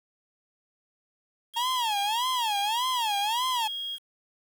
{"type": "tone", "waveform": "sine", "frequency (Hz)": 3269, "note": "G#7", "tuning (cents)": -28, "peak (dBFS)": -31, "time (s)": [1.53, 3.99], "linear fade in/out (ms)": 50}
{"type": "tone with vibrato", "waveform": "45% pulse", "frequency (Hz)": 910, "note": "A#5", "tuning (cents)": -42, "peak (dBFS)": -26, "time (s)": [1.56, 3.68], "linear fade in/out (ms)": 10, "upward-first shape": "sine", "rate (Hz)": 1.7, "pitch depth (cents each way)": 220}
{"effects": ["8-bit"]}